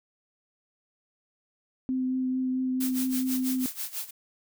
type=tone with vibrato; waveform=sine; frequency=257.7 Hz; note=C4; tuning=26 cents flat; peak=-25 dBFS; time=1.89-3.66 s; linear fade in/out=0 ms; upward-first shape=triangle; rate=4.5 Hz; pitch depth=13 cents each way
type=noise with tremolo; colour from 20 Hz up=blue; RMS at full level=-32 dBFS; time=2.8-4.11 s; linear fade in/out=10 ms; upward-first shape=sine; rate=6.1 Hz; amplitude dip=85%
effects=none